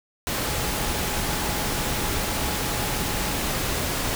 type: tone in noise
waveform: sine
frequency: 840 Hz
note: G#5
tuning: 19 cents sharp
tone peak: -37 dBFS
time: 0.47-3.39 s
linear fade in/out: 0 ms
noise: pink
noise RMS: -26 dBFS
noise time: 0.27-4.15 s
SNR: -14 dB
effects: none